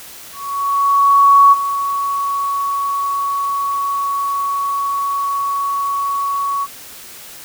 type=tone with ADSR envelope; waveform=sine; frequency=1119 Hz; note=C#6; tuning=16 cents sharp; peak=-4 dBFS; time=0.32-6.67 s; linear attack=1200 ms; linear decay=27 ms; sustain=-12 dB; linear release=40 ms; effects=white hiss -36 dBFS RMS until 7.44 s